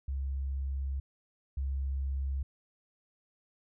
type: tone pair in turn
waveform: sine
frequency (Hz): 67.8 / 67.8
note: C#2 / C#2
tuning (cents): -38 / -38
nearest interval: unison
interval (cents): 0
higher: neither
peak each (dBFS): -31 / -30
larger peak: second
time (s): 0.08-1 / 1.57-2.43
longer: first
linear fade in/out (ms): 5
effects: none